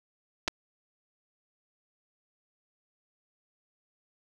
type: clicks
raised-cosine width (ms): 0.2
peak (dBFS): -11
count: 2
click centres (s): 0.478 / 0.481
effects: none